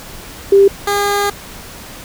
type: tone pair in turn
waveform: sine / 15% pulse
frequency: 395.5 / 405.7 Hz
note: G4 / G#4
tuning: +15 / -41 cents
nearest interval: unison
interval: 44 cents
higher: second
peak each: -4 / -7 dBFS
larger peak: first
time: 0.52-0.68 / 0.87-1.3 s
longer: second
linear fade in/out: 5 ms
effects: pink hiss -33 dBFS RMS until 2.04 s